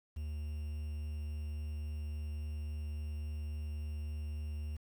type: tone with quantisation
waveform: triangle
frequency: 75.3 Hz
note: D2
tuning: 44 cents sharp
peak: -35 dBFS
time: 0.16-4.77 s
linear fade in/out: 10 ms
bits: 10
effects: none